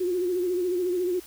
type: tone with vibrato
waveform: sine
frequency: 359.3 Hz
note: F4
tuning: 49 cents sharp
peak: -23 dBFS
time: 0-1.2 s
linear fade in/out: 10 ms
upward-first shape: sine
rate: 14 Hz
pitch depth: 58 cents each way
effects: added 60 Hz sine -58 dBFS peak until 1.26 s + white hiss -48 dBFS RMS until 1.26 s